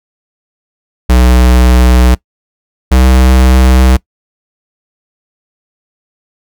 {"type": "tone pair in turn", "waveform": "square", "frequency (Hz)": [62, 64], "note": ["B1", "C2"], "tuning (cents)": [7, -38], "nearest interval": "minor second", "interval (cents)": 55, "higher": "second", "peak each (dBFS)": -4, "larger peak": "neither", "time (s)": [[1.09, 2.15], [2.91, 3.97]], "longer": "neither", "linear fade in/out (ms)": 10, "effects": ["noise-tail reverb RT60 0.1 s tail -22 dB re dry"]}